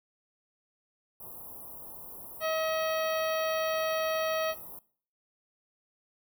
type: band-stop noise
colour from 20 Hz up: white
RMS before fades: -45 dBFS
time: 1.2-4.79 s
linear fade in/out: 2 ms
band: 1100 to 11000 Hz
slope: 48 dB/octave
type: harmonic tone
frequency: 637 Hz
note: D#5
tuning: 41 cents sharp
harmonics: 1 / 2 / 3 / 4 / 5 / 6 / 7 / 9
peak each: -29 / -34 / -39 / -41 / -43 / -46 / -46 / -47 dBFS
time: 2.4-4.55 s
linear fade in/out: 50 ms
effects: noise-tail reverb RT60 0.5 s tail -20 dB re dry